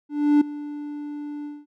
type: tone with ADSR envelope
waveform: triangle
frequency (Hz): 293.7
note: D4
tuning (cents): 0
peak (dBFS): -10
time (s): 0.09-1.66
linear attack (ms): 320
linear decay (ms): 7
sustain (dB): -18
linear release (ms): 210
effects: none